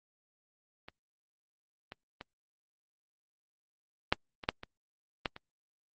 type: clicks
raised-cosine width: 0.3 ms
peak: -30 / -27 / -26 / -8 / -26 / -10 / -26 / -14 / -29 dBFS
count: 9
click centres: 0.885 / 1.921 / 2.211 / 4.125 / 4.438 / 4.489 / 4.634 / 5.258 / 5.364 s
effects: Opus 32 kbps

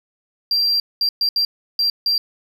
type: tone bursts at uneven times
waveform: triangle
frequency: 4729 Hz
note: D8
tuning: 11 cents sharp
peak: -13 dBFS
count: 6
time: 0.51-0.8 / 1.01-1.09 / 1.21-1.29 / 1.36-1.45 / 1.79-1.9 / 2.06-2.18 s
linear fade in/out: 2 ms
effects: tanh soft clip ceiling -10 dBFS

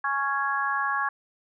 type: harmonic tone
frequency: 277.2 Hz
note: C#4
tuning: in tune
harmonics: 3 / 4 / 5 / 6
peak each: -32 / -27 / -34 / -28 dBFS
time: 0.04-1.09 s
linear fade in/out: 5 ms
effects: none

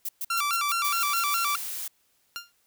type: noise bursts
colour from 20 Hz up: violet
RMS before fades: -31 dBFS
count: 9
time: 0.05-1.361 s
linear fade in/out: 5 ms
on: 39 ms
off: 120 ms
type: tone with vibrato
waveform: sawtooth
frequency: 1262 Hz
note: D#6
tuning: 24 cents sharp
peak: -21 dBFS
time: 0.3-1.56 s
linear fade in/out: 5 ms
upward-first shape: square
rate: 4.8 Hz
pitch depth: 140 cents each way
type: noise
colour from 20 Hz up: blue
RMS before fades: -34 dBFS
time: 0.84-1.88 s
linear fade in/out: 5 ms
type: tone with exponential decay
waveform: 15% pulse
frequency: 1396.9 Hz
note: F6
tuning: in tune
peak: -23 dBFS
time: 2.36-2.52 s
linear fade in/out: 0 ms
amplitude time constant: 34 ms
effects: white hiss -68 dBFS RMS until 2.66 s

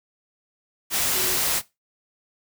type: tone in noise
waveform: sine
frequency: 370 Hz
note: F#4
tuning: in tune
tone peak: -32 dBFS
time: 1.13-1.39 s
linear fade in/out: 50 ms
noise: white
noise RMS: -23 dBFS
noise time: 0.9-1.62 s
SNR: -12 dB
effects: noise-tail reverb RT60 0.2 s tail -17 dB re dry

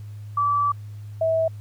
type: tone pair in turn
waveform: sine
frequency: 1156 / 648.8 Hz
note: D6 / E5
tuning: -28 / -28 cents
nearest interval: minor seventh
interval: 1000 cents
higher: first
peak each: -18 dBFS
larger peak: neither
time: 0.37-0.72 / 1.21-1.48 s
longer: first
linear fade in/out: 5 ms
effects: added 104 Hz sine -34 dBFS peak until 1.6 s + pink hiss -58 dBFS RMS until 1.6 s

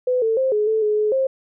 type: tone with pitch steps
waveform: sine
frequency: 503 / 447.4 / 526 / 422 / 439.4 / 422.9 / 425.3 / 531 Hz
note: B4 / A4 / C5 / G#4 / A4 / G#4 / G#4 / C5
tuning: +32 / +29 / +9 / +28 / -2 / +31 / +41 / +25 cents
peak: -16 dBFS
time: 0.07-1.27 s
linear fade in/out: 5 ms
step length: 150 ms
effects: none

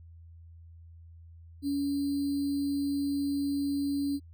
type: tone with sample-and-hold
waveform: sine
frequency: 282.1 Hz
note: C#4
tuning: 30 cents sharp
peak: -27 dBFS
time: 1.62-4.2 s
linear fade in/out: 50 ms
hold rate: 4410 Hz
effects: added 83 Hz sine -48 dBFS peak until 4.33 s

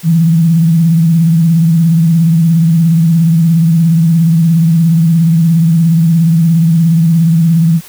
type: tone with vibrato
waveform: sine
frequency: 164.81 Hz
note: E3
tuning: in tune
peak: -5 dBFS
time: 0.03-7.81 s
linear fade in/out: 50 ms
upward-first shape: triangle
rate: 17 Hz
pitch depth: 86 cents each way
effects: white hiss -35 dBFS RMS until 7.88 s

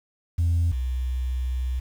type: tone pair in turn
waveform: sine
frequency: 84.5 / 63.3 Hz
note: E2 / B1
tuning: +43 / +43 cents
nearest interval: perfect fourth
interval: 500 cents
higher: first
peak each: -17 / -23 dBFS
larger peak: first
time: 0.38-0.72 / 0.72-1.8 s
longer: second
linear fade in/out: 10 ms
effects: tanh soft clip ceiling -16 dBFS + 8-bit

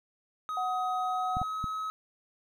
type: tone with pitch glide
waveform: triangle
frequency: 1260 to 1279.8 Hz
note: D#6 to D#6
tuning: +21 to +48 cents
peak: -30 dBFS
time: 0.49-1.9 s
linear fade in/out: 0 ms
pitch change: +27 cents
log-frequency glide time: 0.99-1.63 s
type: tone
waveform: sine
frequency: 740 Hz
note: F#5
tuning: in tune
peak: -30 dBFS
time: 0.57-1.43 s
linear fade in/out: 2 ms
type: clicks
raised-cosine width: 5 ms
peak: -23 dBFS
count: 3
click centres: 1.369 / 1.416 / 1.642 s
effects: none

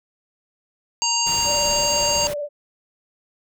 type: harmonic tone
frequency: 932.3 Hz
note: A#5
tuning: in tune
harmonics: 1 / 3 / 5 / 7 / 8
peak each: -25 / -26 / -23 / -24 / -27 dBFS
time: 1.02-2.27 s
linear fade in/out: 0 ms
type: noise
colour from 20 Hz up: pink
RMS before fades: -32 dBFS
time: 1.26-2.34 s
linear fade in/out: 10 ms
type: tone with vibrato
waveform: sine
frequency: 584 Hz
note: D5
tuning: 10 cents flat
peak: -24 dBFS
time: 1.44-2.49 s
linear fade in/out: 50 ms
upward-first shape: sine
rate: 19 Hz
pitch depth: 38 cents each way
effects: none

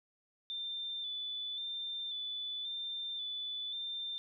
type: tone with vibrato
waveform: sine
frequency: 3533 Hz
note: A7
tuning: 6 cents sharp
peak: -37 dBFS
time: 0.5-4.18 s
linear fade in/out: 0 ms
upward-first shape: square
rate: 0.93 Hz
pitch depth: 25 cents each way
effects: none

